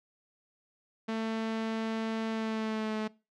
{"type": "tone with pitch glide", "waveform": "sawtooth", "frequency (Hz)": [222.9, 216.2], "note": ["A3", "A3"], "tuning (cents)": [23, -30], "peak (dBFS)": -27, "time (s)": [1.08, 3.08], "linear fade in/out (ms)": 10, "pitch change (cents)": -53, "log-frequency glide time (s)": [2.29, 2.97], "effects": ["noise-tail reverb RT60 0.3 s tail -22 dB re dry", "low-pass 4000 Hz 12 dB/octave"]}